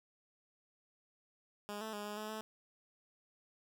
10% pulse tone with pitch steps, 206.3 / 219.6 / 206.8 / 208.3 / 214.1 / 217.6 Hz, G#3 / A3 / G#3 / G#3 / A3 / A3, -11 / -3 / -7 / +5 / -47 / -19 cents, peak -33 dBFS, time 1.69-2.41 s, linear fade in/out 0 ms, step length 120 ms, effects none

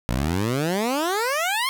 15% pulse exponential sweep, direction up, 56.3 to 1100 Hz, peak -15 dBFS, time 0.09-1.69 s, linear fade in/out 0 ms, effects none

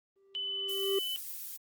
triangle tone with exponential growth, 392 Hz, G4, in tune, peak -24 dBFS, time 0.16-0.99 s, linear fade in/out 5 ms, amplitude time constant 180 ms
sine tone, 3008 Hz, F#7, 28 cents sharp, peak -33 dBFS, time 0.35-1.16 s, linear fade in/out 0 ms
violet noise, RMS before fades -41 dBFS, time 0.68-1.57 s, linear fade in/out 10 ms
effects Opus 24 kbps

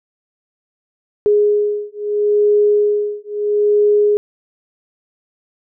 sine beating tone pair, 415.3 / 416.06 Hz, G#4 / G#4, 0 / +3 cents, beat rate 0.76 Hz, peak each -15 dBFS, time 1.26-4.17 s, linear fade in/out 0 ms, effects none

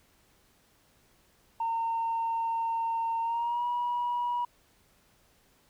sine tone with pitch glide, 914 to 966.7 Hz, A#5 to B5, -34 to -37 cents, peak -26 dBFS, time 1.6-4.45 s, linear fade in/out 5 ms, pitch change +97 cents, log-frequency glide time 3.21-3.65 s, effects tanh soft clip ceiling -24 dBFS + pink hiss -65 dBFS RMS until 5.69 s

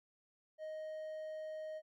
triangle tone, 624 Hz, D#5, 5 cents sharp, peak -40 dBFS, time 0.58-1.82 s, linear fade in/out 50 ms, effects none

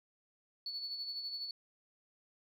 sine tone with tremolo, 4435 Hz, C#8, in tune, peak -36 dBFS, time 0.66-1.51 s, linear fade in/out 2 ms, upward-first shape sine, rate 12 Hz, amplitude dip 50%, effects tanh soft clip ceiling -32 dBFS

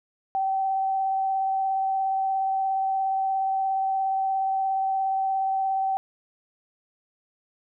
sine tone with vibrato, 771 Hz, G5, 29 cents flat, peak -22 dBFS, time 0.35-5.97 s, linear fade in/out 0 ms, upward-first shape triangle, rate 17 Hz, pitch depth 14 cents each way, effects none

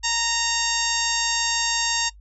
harmonic tone, 926 Hz, A#5, 12 cents flat, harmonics 1 / 2 / 3 / 4 / 5 / 6 / 7 / 8, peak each -29 / -29 / -29 / -29 / -29 / -29 / -29 / -29 dBFS, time 0.03-2.1 s, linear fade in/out 20 ms, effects noise-tail reverb RT60 0.1 s tail -22 dB re dry + added 50 Hz sine -44 dBFS peak until 2.2 s

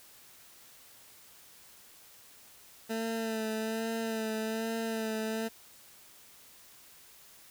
20% pulse tone with vibrato, 222.7 Hz, A3, 21 cents sharp, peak -27 dBFS, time 2.89-5.49 s, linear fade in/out 20 ms, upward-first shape sine, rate 1.2 Hz, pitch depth 29 cents each way, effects white hiss -56 dBFS RMS until 7.5 s

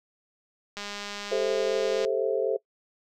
click train, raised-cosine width 0.2 ms, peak -19 dBFS, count 262, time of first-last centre 0.77-2.049 s, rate 204 Hz
sine chord, A minor seventh, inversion third, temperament just, 396 / 440 / 528 / 660 Hz, G4 / A4 / C5 / E5, +18 / 0 / +16 / +2 cents, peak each -30 / -27 / -28 / -33 dBFS, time 1.31-2.57 s, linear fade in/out 10 ms
effects noise-tail reverb RT60 0.1 s tail -21 dB re dry

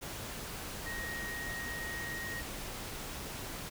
sine tone in noise, 1877 Hz, A#6, 11 cents sharp, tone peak -39 dBFS, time 0.85-2.42 s, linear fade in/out 20 ms, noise pink, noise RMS -42 dBFS, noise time 0.01-3.7 s, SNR 0 dB, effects none

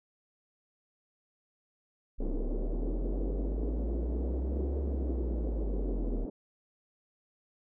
triangle linear two-way sweep, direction up then down, 30.51 to 70.7 to 37.77 Hz, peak -28 dBFS, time 2.18-6.26 s, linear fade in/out 20 ms, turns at 4.8 s
pink band-pass noise, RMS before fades -39 dBFS, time 2.2-6.3 s, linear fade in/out 5 ms, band 220 to 470 Hz, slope 24 dB/octave
effects none

